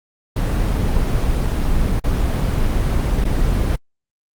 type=noise with dropouts; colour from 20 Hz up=brown; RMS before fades=-17 dBFS; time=0.36-3.76 s; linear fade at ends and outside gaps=5 ms; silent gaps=1.998-2.04 / 3.242-3.25 s; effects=Opus 24 kbps